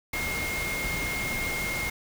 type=tone in noise; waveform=sine; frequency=2139 Hz; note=C7; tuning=38 cents sharp; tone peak=-30 dBFS; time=0.13-1.9 s; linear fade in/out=5 ms; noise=pink; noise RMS=-33 dBFS; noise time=0.13-1.9 s; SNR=0 dB; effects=none